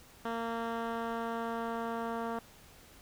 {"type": "tone with low-pass filter sweep", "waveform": "10% pulse", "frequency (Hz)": 230, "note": "A#3", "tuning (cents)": -23, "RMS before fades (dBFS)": -36, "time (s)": [0.25, 2.39], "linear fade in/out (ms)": 2, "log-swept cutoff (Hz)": [2300, 1400], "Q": 0.77, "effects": ["pink hiss -57 dBFS RMS until 3.01 s"]}